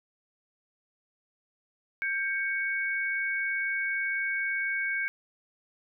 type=tone pair together; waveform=sine; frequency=1581 / 2229 Hz; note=G6 / C#7; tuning=+14 / +9 cents; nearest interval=tritone; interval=595 cents; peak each=-30 / -30 dBFS; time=2.02-5.08 s; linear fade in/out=0 ms; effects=none